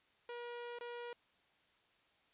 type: tone with dropouts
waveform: sawtooth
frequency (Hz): 478.9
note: A#4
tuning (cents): +47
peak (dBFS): -40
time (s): 0.29-1.13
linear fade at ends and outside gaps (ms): 2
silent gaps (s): 0.787-0.809
effects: white hiss -72 dBFS RMS until 2.33 s + resampled to 8000 Hz